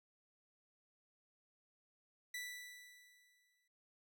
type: tone with exponential decay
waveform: sawtooth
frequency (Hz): 1973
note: B6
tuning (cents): -2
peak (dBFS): -38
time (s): 2.34-3.68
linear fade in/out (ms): 5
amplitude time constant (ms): 290
effects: none